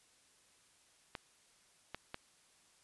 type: clicks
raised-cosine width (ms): 0.3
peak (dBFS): -25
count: 3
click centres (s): 1.152 / 1.946 / 2.144
effects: white hiss -68 dBFS RMS until 2.83 s + resampled to 24000 Hz